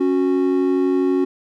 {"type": "tone pair together", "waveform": "triangle", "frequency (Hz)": [275.2, 367.4], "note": ["C#4", "F#4"], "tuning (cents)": [-12, -12], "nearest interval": "perfect fourth", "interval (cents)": 500, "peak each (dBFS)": -16, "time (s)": [0, 1.25], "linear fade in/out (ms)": 10, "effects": []}